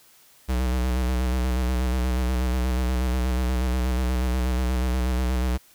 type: tone with vibrato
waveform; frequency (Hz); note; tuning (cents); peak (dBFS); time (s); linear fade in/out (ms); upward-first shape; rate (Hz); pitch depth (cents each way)
square; 62.7; B1; +27; -22; 0.48-5.58; 20; square; 8.3; 42
effects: white hiss -55 dBFS RMS until 5.74 s